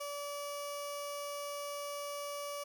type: tone with notch filter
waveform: 15% pulse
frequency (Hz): 576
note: D5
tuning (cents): -34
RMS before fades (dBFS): -41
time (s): 0-2.64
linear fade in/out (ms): 10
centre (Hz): 1800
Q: 1.2
effects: none